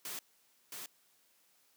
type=noise with echo; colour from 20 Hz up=white; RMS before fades=-42 dBFS; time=0.05-0.19 s; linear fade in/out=2 ms; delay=670 ms; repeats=1; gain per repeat=-3 dB; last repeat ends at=0.86 s; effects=white hiss -70 dBFS RMS until 1.76 s + high-pass 150 Hz 12 dB/octave